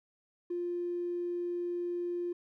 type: tone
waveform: triangle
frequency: 350 Hz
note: F4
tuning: 4 cents sharp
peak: -28 dBFS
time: 0.5-2.33 s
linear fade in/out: 10 ms
effects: tanh soft clip ceiling -30 dBFS